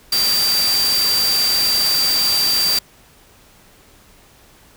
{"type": "tone in noise", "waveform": "sine", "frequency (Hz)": 4694, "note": "D8", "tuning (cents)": -2, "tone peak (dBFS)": -15, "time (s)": [0.12, 2.79], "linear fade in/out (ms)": 5, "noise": "white", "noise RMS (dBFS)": -22, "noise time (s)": [0.12, 2.79], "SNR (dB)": 4, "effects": ["pink hiss -49 dBFS RMS until 4.76 s"]}